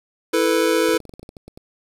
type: chord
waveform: square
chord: E suspended fourth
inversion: none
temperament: just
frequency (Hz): 329.6 / 439.5 / 494.4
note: E4 / A4 / B4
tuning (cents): 0 / -2 / +2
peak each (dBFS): -21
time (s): 0.33-0.98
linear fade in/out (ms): 10
type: clicks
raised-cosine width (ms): 2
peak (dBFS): -26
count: 12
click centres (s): 0.89 / 0.943 / 1.003 / 1.053 / 1.094 / 1.138 / 1.195 / 1.23 / 1.291 / 1.368 / 1.48 / 1.575
effects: resampled to 32000 Hz + 7-bit